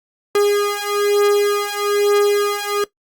45% pulse beating tone pair, 409 / 410.1 Hz, G#4 / G#4, -26 / -22 cents, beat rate 1.1 Hz, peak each -18 dBFS, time 0.35-2.84 s, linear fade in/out 2 ms, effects noise-tail reverb RT60 0.1 s tail -17 dB re dry + Opus 48 kbps

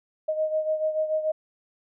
sine beating tone pair, 622.3 / 629.2 Hz, D#5 / D#5, 0 / +19 cents, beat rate 6.9 Hz, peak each -24 / -30 dBFS, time 0.28-1.32 s, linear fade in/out 10 ms, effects none

